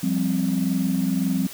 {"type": "chord", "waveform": "sine", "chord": "F suspended second", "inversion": "none", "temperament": "just", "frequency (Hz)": [174.61, 196.44, 261.9], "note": ["F3", "G3", "C4"], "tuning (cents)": [0, 4, 2], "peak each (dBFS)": [-24, -23, -23], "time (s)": [0.03, 1.47], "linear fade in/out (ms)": 5, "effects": ["tanh soft clip ceiling -13 dBFS", "white hiss -39 dBFS RMS until 1.53 s"]}